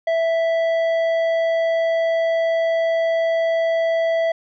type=tone with tanh clipping; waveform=sine; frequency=659.3 Hz; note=E5; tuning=in tune; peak=-18 dBFS; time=0.07-4.32 s; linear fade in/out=5 ms; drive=9 dB; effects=none